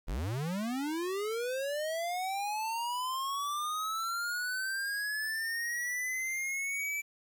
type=linear sweep; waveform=square; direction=up; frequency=33.61 to 2324 Hz; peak=-33 dBFS; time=0.07-7.02 s; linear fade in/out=20 ms; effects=10-bit